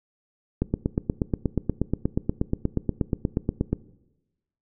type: click train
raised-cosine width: 3 ms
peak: -9 dBFS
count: 27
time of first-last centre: 0.62-3.73 s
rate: 8.36 Hz
effects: noise-tail reverb RT60 1.0 s tail -19 dB re dry